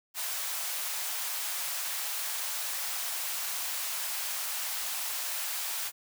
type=high-pass noise; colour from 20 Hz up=white; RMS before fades=-34 dBFS; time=0.14-5.92 s; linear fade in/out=50 ms; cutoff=640 Hz; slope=24 dB/octave; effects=none